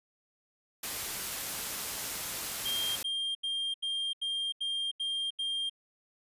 white noise, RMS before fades -36 dBFS, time 0.83-3.03 s, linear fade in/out 5 ms
triangle tone bursts, 3200 Hz, G7, 35 cents sharp, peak -29 dBFS, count 8, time 2.65-5.697 s, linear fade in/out 10 ms, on 310 ms, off 81 ms
effects resampled to 32000 Hz

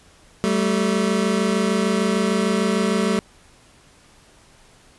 25% pulse tone pair together, 192.8 / 219.4 Hz, G3 / A3, -28 / -5 cents, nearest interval major second, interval 223 cents, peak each -17 dBFS, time 0.44-3.19 s, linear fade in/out 0 ms, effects pink hiss -52 dBFS RMS until 4.98 s + resampled to 24000 Hz

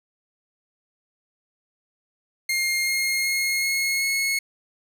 sawtooth tone with pitch steps, 2126 / 2140 / 2153 / 2167 / 2181 Hz, C7 / C7 / C7 / C#7 / C#7, +27 / +38 / +49 / -40 / -29 cents, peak -18 dBFS, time 2.49-4.39 s, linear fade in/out 5 ms, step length 380 ms, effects none

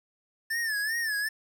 square tone with vibrato, 1760 Hz, A6, in tune, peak -28 dBFS, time 0.5-1.29 s, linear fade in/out 10 ms, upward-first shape sine, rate 2.6 Hz, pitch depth 110 cents each way, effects 9-bit

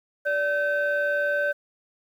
sine tone pair together, 581 / 1539.5 Hz, D5 / G6, -19 / -32 cents, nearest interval octave + perfect fourth, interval 1687 cents, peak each -23 dBFS, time 0.25-1.53 s, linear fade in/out 20 ms, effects tanh soft clip ceiling -17 dBFS + 9-bit

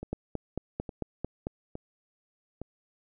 two click trains, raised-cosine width 2 ms, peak -24 / -18 dBFS, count 4 / 7, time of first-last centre 0.03-2.616 / 0.13-1.469 s, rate 1.16 / 4.48 Hz, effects none

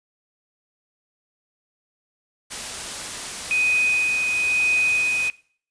white noise, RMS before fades -31 dBFS, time 2.5-5.3 s, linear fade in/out 20 ms
sine tone with tremolo, 2500 Hz, D#7, 8 cents sharp, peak -17 dBFS, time 3.51-5.3 s, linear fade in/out 0 ms, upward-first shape sine, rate 1 Hz, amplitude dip 35%
effects noise-tail reverb RT60 0.5 s tail -20 dB re dry + resampled to 22050 Hz

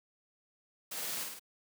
white noise with echo, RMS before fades -40 dBFS, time 0.91-1.24 s, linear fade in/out 10 ms, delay 52 ms, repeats 3, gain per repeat -3 dB, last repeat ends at 1.396 s, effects high-pass 150 Hz 12 dB/octave

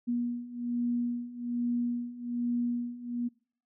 sine beating tone pair, 239.7 / 240.9 Hz, A#3 / B3, +48 / -43 cents, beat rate 1.2 Hz, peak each -34 / -31 dBFS, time 0.07-3.29 s, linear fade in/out 20 ms, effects noise-tail reverb RT60 0.5 s tail -25 dB re dry

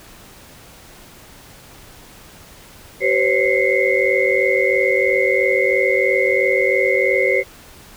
sine tone cluster, 383.3 / 502 / 545 / 2055 / 2162 Hz, G4 / B4 / C#5 / C7 / C#7, -39 / +28 / -29 / -32 / -44 cents, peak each -20 dBFS, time 3-7.44 s, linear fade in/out 50 ms, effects pink hiss -43 dBFS RMS until 7.96 s

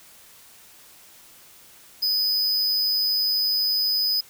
square tone with amplitude modulation, 5000 Hz, D#8, 8 cents sharp, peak -18 dBFS, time 2.02-4.21 s, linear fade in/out 10 ms, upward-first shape sine, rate 212 Hz, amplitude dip 55%, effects white hiss -50 dBFS RMS until 4.29 s

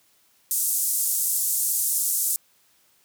pink band-pass noise, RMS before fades -24 dBFS, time 0.51-2.36 s, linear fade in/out 0 ms, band 7800 to 15000 Hz, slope 24 dB/octave, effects white hiss -62 dBFS RMS until 3.04 s + high-pass 60 Hz 12 dB/octave

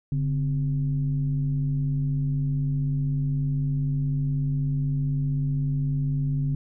sine tone with frequency modulation, 142.2 Hz, C#3, 45 cents sharp, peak -22 dBFS, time 0.12-6.55 s, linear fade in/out 2 ms, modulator 116 Hz, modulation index 0.49, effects none

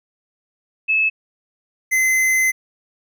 sine / square tone pair in turn, 2600 / 2052 Hz, E7 / C7, -24 / -34 cents, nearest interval major third, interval 410 cents, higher first, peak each -14 / -15 dBFS, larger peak first, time 0.88-1.1 / 1.91-2.52 s, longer second, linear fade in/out 20 ms, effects none

